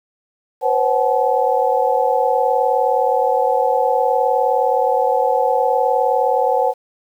sine tone cluster, 496.6 / 536 / 751 / 859 Hz, B4 / C5 / F#5 / A5, +9 / +42 / +26 / -42 cents, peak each -19 dBFS, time 0.61-6.74 s, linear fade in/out 50 ms, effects 8-bit

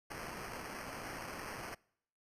white noise with sample-and-hold, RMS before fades -45 dBFS, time 0.1-1.75 s, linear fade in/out 10 ms, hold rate 3675 Hz, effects noise-tail reverb RT60 0.7 s tail -25 dB re dry + resampled to 32000 Hz

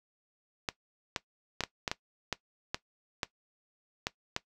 clicks, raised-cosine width 0.2 ms, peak -13 dBFS, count 11, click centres 0.688 / 1.162 / 1.607 / 1.637 / 1.878 / 1.915 / 2.327 / 2.745 / 3.232 / 4.069 / 4.364 s, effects noise-tail reverb RT60 0.1 s tail -18 dB re dry

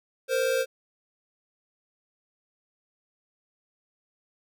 square tone pair together, 465.5 / 523.3 Hz, A#4 / C5, -2 / 0 cents, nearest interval major second, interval 202 cents, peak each -29 / -25 dBFS, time 0.28-0.66 s, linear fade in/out 50 ms, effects none

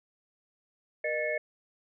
sine tone cluster, 474.1 / 611 / 1758 / 2181 Hz, A#4 / D#5 / A6 / C#7, +29 / -32 / -2 / -29 cents, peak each -36 / -31 / -36 / -34 dBFS, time 1.04-1.38 s, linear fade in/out 5 ms, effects none

